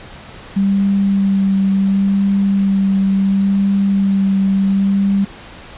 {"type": "tone with vibrato", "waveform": "sine", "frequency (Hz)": 196, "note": "G3", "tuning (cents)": 0, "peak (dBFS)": -11, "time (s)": [0.56, 5.25], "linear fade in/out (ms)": 10, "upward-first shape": "sine", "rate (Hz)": 0.71, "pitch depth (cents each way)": 15, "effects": ["pink hiss -36 dBFS RMS until 5.77 s", "resampled to 8000 Hz"]}